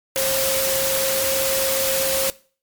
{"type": "tone in noise", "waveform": "sine", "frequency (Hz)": 535, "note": "C5", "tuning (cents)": 38, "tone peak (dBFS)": -22, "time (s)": [0.16, 2.3], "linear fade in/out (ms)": 0, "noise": "white", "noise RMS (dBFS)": -22, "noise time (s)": [0.16, 2.3], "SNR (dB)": -3, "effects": ["noise-tail reverb RT60 0.4 s tail -20 dB re dry", "MP3 96 kbps"]}